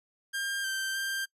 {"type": "tone with pitch steps", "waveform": "sawtooth", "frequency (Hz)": [1601, 1564, 1583], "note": ["G6", "G6", "G6"], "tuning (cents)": [36, -4, 17], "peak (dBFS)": -27, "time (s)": [0.33, 1.26], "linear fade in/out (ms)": 20, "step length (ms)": 310, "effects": ["noise-tail reverb RT60 0.1 s tail -24 dB re dry", "resampled to 32000 Hz"]}